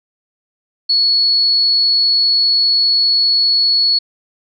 sine tone, 4385 Hz, C#8, 20 cents flat, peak -10 dBFS, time 0.89-3.99 s, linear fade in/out 10 ms, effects none

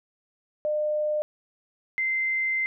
sine tone pair in turn, 604 / 2078 Hz, D5 / C7, +48 / -12 cents, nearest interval octave + major sixth, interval 2140 cents, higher second, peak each -23 dBFS, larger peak neither, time 0.65-1.22 / 1.98-2.66 s, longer second, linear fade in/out 0 ms, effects none

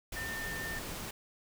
sine tone in noise, 1803 Hz, A6, 42 cents sharp, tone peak -38 dBFS, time 0.16-0.79 s, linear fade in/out 5 ms, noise pink, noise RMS -41 dBFS, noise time 0.12-1.11 s, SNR 0 dB, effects none

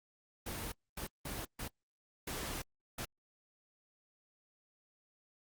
pink noise bursts at uneven times, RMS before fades -41 dBFS, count 6, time 0.46-0.72 / 0.97-1.07 / 1.25-1.45 / 1.59-1.68 / 2.27-2.62 / 2.98-3.05 s, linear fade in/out 5 ms, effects Opus 24 kbps

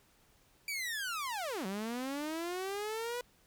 sawtooth linear two-way sweep, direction down then up, 2349 to 185 to 494.2 Hz, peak -32 dBFS, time 0.68-3.21 s, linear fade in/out 2 ms, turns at 1.66 s, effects pink hiss -67 dBFS RMS until 3.46 s

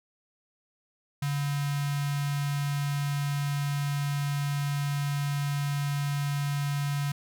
square tone with notch filter, 142.9 Hz, D3, 47 cents flat, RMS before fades -29 dBFS, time 1.22-7.12 s, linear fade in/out 5 ms, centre 440 Hz, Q 0.53, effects none

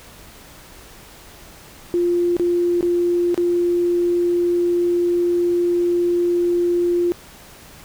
sine tone with dropouts, 349.2 Hz, F4, in tune, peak -15 dBFS, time 1.94-7.12 s, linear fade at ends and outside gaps 0 ms, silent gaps 2.367-2.397 / 2.809-2.828 / 3.344-3.377 s, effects pink hiss -43 dBFS RMS until 7.84 s

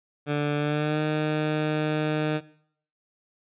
15% pulse tone with pitch glide, 146.83 to 153.24 Hz, D3 to D#3, 0 to -26 cents, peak -17 dBFS, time 0.26-2.41 s, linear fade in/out 50 ms, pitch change +74 cents, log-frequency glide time 0.57-1 s, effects noise-tail reverb RT60 0.6 s tail -18 dB re dry + resampled to 8000 Hz

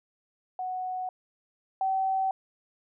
sine tone pair in turn, 740 / 766.1 Hz, F#5 / G5, 0 / -40 cents, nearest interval minor second, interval 60 cents, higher second, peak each -30 / -24 dBFS, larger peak second, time 0.59-1.09 / 1.81-2.31 s, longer neither, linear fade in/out 2 ms, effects none

